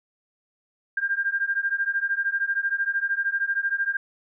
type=beating tone pair; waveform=sine; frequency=1592 / 1605 Hz; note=G6 / G6; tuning=+26 / +40 cents; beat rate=13 Hz; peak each=-26 / -25 dBFS; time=0.97-3.97 s; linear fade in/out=5 ms; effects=none